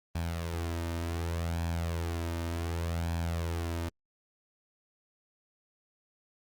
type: tone with flanger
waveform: sawtooth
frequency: 84 Hz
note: E2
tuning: 33 cents sharp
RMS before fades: -33 dBFS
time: 0.15-3.89 s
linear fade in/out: 5 ms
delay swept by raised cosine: 1.2 to 3.3 ms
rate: 0.67 Hz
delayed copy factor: +0.55
effects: Opus 24 kbps